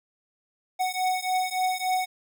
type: beating tone pair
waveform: square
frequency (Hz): 740 / 743.5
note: F#5 / F#5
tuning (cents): 0 / +8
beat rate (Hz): 3.5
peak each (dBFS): -28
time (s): 0.79-2.06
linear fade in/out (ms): 20
effects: none